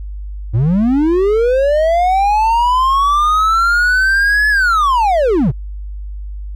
triangle linear two-way sweep, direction up then down, 101.1 to 1721 to 101.1 Hz, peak -8 dBFS, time 0.53-5.52 s, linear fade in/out 20 ms, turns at 4.49 s, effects added 50 Hz sine -23 dBFS peak until 6.55 s

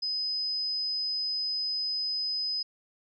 sine tone, 5030 Hz, D#8, 18 cents sharp, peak -28 dBFS, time 0.02-2.63 s, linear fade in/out 10 ms, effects none

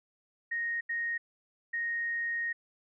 sine tone bursts at uneven times, 1864.7 Hz, A#6, in tune, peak -30 dBFS, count 3, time 0.51-0.81 / 0.89-1.18 / 1.73-2.53 s, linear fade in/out 10 ms, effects none

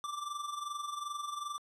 square tone with amplitude modulation, 1174.7 Hz, D6, in tune, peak -35 dBFS, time 0.04-1.58 s, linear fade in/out 0 ms, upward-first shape sine, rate 22.6 Hz, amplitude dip 65%, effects low-pass 10000 Hz 12 dB/octave

